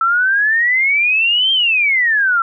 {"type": "exponential two-way sweep", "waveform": "sine", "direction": "up then down", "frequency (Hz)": [1318.5, 3192, 1330], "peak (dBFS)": -11, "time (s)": [0.01, 2.42], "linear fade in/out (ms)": 2, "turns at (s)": 1.52, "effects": []}